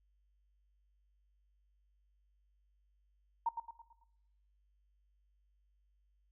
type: tone with echo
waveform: sine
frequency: 925 Hz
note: A#5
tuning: 14 cents flat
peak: -29 dBFS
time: 3.46-3.49 s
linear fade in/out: 5 ms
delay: 110 ms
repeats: 5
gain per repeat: -7 dB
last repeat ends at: 4.04 s
effects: noise-tail reverb RT60 1.0 s tail -20 dB re dry + added 50 Hz sine -70 dBFS peak until 6.31 s